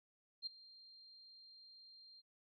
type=tone with ADSR envelope; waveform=sine; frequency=4186 Hz; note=C8; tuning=in tune; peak=-38 dBFS; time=0.42-2.22 s; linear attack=46 ms; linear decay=10 ms; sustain=-20 dB; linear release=29 ms; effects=none